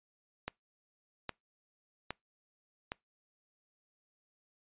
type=click train; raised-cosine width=0.3 ms; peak=-20 dBFS; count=4; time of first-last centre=0.48-2.919 s; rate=1.23 Hz; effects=noise-tail reverb RT60 0.2 s tail -26 dB re dry + resampled to 8000 Hz

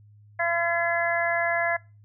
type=harmonic tone; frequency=340 Hz; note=F4; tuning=46 cents flat; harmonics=2 / 3 / 4 / 5 / 6; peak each=-26 / -33 / -35 / -26 / -29 dBFS; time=0.39-1.77 s; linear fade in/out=10 ms; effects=noise-tail reverb RT60 0.3 s tail -24 dB re dry + added 104 Hz sine -50 dBFS peak until 2.04 s

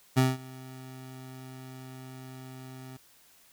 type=tone with ADSR envelope; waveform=25% pulse; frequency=130 Hz; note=C3; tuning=11 cents flat; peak=-15 dBFS; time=0.16-2.97 s; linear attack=21 ms; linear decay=190 ms; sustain=-24 dB; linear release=5 ms; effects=white hiss -60 dBFS RMS until 3.52 s

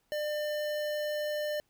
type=tone with notch filter; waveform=square; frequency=599 Hz; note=D5; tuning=34 cents sharp; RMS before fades=-33 dBFS; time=0.12-1.6 s; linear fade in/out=0 ms; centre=8400 Hz; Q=1.7; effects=pink hiss -74 dBFS RMS until 1.69 s

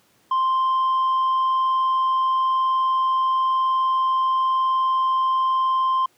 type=tone with tanh clipping; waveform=sine; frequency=1046.5 Hz; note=C6; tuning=in tune; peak=-18 dBFS; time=0.31-6.06 s; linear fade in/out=5 ms; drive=2 dB; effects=pink hiss -60 dBFS RMS until 6.17 s + high-pass 150 Hz 12 dB/octave

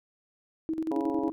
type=tone with tremolo; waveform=sine; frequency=320 Hz; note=D#4; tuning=49 cents sharp; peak=-26 dBFS; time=0.69-1.32 s; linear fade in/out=0 ms; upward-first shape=square; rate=11 Hz; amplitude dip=65%
type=harmonic tone; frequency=138.59 Hz; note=C#3; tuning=in tune; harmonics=2 / 3 / 4 / 5 / 6 / 7; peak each=-32 / -34 / -39 / -38 / -42 / -39 dBFS; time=0.91-1.3 s; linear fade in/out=2 ms
effects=none

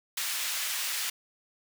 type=high-pass noise; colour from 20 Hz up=pink; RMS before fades=-32 dBFS; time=0.17-1.1 s; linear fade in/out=5 ms; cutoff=2000 Hz; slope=12 dB/octave; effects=none

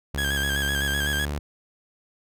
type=tone with pitch glide; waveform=sawtooth; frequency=69.8 to 72.89 Hz; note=C#2 to D2; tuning=+13 to -12 cents; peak=-23 dBFS; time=0.14-1.39 s; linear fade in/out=5 ms; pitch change=+75 cents; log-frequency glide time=0.89-1.09 s
type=tone with vibrato; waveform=30% pulse; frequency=1628 Hz; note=G#6; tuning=35 cents flat; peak=-22 dBFS; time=0.18-1.25 s; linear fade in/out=2 ms; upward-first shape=square; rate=7.9 Hz; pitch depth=44 cents each way
effects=none

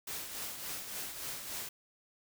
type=noise with tremolo; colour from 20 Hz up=white; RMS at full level=-39 dBFS; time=0.07-1.69 s; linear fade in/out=5 ms; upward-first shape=triangle; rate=3.5 Hz; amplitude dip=55%; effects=none

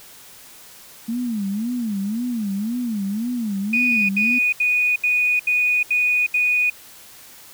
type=tone with vibrato; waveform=sine; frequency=220 Hz; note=A3; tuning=in tune; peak=-21 dBFS; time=1.08-4.39 s; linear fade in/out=10 ms; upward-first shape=sine; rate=1.9 Hz; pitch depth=210 cents each way
type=tone bursts; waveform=sine; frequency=2472 Hz; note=D#7; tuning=12 cents flat; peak=-15 dBFS; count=7; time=3.73-6.7 s; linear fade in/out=5 ms; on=360 ms; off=75 ms
effects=tanh soft clip ceiling -8 dBFS + white hiss -44 dBFS RMS until 7.53 s

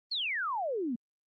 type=exponential sweep; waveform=sine; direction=down; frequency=4487 to 220 Hz; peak=-30 dBFS; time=0.11-0.96 s; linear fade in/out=10 ms; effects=Opus 24 kbps

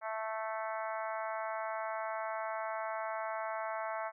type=harmonic tone; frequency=220 Hz; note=A3; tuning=in tune; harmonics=3 / 4 / 5 / 6 / 7 / 8 / 9 / 10; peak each=-39 / -41 / -43 / -44 / -47 / -52 / -50 / -52 dBFS; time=0.01-4.12 s; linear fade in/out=50 ms; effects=none

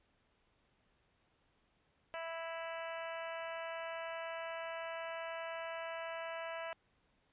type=harmonic tone; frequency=329.6 Hz; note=E4; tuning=in tune; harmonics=2 / 3 / 4 / 5 / 6 / 7 / 8 / 9; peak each=-43 / -48 / -50 / -50 / -52 / -54 / -53 / -55 dBFS; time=2.14-6.73 s; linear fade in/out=0 ms; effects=pink hiss -75 dBFS RMS until 7.32 s + resampled to 8000 Hz

